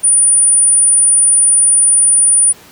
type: tone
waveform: sine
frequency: 9440 Hz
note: D9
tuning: 8 cents sharp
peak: -6 dBFS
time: 0.03-2.53 s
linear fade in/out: 20 ms
effects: pink hiss -40 dBFS RMS until 2.71 s + high-pass 80 Hz 12 dB/octave